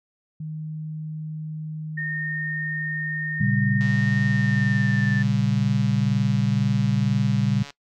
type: tone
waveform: sine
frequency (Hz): 155.56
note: D#3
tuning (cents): 0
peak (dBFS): -29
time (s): 0.4-3.48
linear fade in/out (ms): 5
type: tone with pitch glide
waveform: sine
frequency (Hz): 1834 to 1769.5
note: A#6 to A6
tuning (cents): -29 to +9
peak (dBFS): -27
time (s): 1.97-5.23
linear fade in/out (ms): 10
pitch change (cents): -62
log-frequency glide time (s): 4.25-5.11
type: chord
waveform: sine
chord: G diminished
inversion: first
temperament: equal with one note detuned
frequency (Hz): 116.54 / 138.59 / 197.82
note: Bb2 / Db3 / G3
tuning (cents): 0 / 0 / +16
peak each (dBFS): -23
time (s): 3.4-7.63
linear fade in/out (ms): 10
type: click train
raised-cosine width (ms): 0.2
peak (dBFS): -22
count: 554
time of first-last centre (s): 3.81-7.704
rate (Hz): 142
effects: noise-tail reverb RT60 0.1 s tail -20 dB re dry